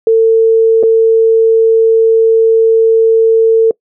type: tone with dropouts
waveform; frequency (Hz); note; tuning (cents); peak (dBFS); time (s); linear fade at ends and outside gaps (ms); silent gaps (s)
sine; 450; A4; +39; -4; 0.07-3.71; 2; 0.829-0.834
effects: noise-tail reverb RT60 0.1 s tail -24 dB re dry